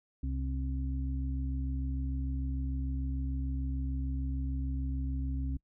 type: harmonic tone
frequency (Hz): 66.7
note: C2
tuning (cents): +34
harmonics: 1 / 2 / 4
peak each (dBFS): -32 / -40 / -40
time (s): 0.23-5.57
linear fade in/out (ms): 5
effects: noise-tail reverb RT60 0.1 s tail -24 dB re dry